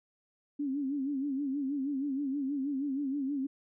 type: tone with vibrato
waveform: sine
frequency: 277.2 Hz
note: C#4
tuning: in tune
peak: -30 dBFS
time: 0.59-3.47 s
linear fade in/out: 10 ms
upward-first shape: sine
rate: 6.3 Hz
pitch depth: 98 cents each way
effects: none